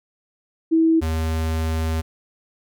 sine / square tone pair in turn, 324.7 / 80.27 Hz, E4 / E2, -26 / -45 cents, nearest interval 2 octaves, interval 2419 cents, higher first, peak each -13 / -21 dBFS, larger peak first, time 0.71-1.01 / 1.01-2.02 s, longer second, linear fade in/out 20 ms, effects none

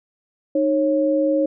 sine tone pair together, 307.6 / 548 Hz, D#4 / C#5, -20 / -20 cents, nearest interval minor seventh, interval 1000 cents, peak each -19 / -18 dBFS, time 0.55-1.46 s, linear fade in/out 5 ms, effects none

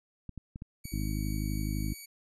clicks, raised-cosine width 5 ms, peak -28 dBFS, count 5, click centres 0.293 / 0.377 / 0.559 / 0.621 / 0.855 s
5% pulse tone, 2263 Hz, C#7, 35 cents sharp, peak -34 dBFS, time 0.84-2.06 s, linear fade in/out 10 ms
harmonic tone, 51.91 Hz, G#1, in tune, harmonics 1 / 2 / 3 / 4 / 5 / 6, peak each -33 / -36 / -38 / -39 / -40 / -41 dBFS, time 0.92-1.94 s, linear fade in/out 10 ms
effects resampled to 32000 Hz

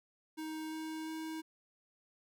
square tone with pitch steps, 314.2 / 316.2 / 318.2 Hz, D#4 / D#4 / D#4, +17 / +28 / +39 cents, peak -40 dBFS, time 0.37-1.42 s, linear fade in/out 20 ms, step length 350 ms, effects none

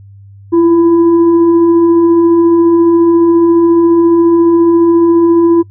sine tone with frequency modulation, 337.7 Hz, E4, 42 cents sharp, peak -4 dBFS, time 0.52-5.63 s, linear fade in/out 20 ms, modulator 661 Hz, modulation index 0.28, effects noise-tail reverb RT60 0.1 s tail -22 dB re dry + added 99 Hz sine -33 dBFS peak until 5.7 s

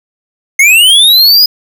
square linear sweep, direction up, 2111 to 5030 Hz, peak -3 dBFS, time 0.59-1.46 s, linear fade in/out 5 ms, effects none

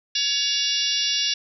harmonic tone with a mistuned harmonic, 563 Hz, C#5, 27 cents sharp, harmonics 3 / 4 / 5 / 6 / 7 / 8 / 9 / 10, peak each -37 / -38 / -26 / -27 / -29 / -30 / -28 / -28 dBFS, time 0.15-1.34 s, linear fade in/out 5 ms, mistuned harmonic 6, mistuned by +45 cents, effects none

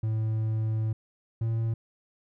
triangle tone pair in turn, 110 / 113.42 Hz, A2 / A#2, 0 / -47 cents, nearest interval minor second, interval 53 cents, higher second, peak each -23 dBFS, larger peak neither, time 0.03-0.93 / 1.41-1.74 s, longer first, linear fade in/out 5 ms, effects none

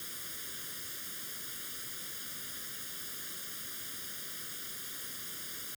white noise with comb filter, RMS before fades -42 dBFS, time 0-5.75 s, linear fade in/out 2 ms, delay 0.59 ms, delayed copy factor +0.9, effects high-pass 80 Hz 12 dB/octave

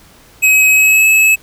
square tone with pitch glide, 2549 to 2588 Hz, D#7 to E7, +41 to -32 cents, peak -7 dBFS, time 0.42-1.36 s, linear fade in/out 20 ms, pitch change +27 cents, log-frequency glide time 0.72-1.06 s, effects pink hiss -44 dBFS RMS until 1.42 s

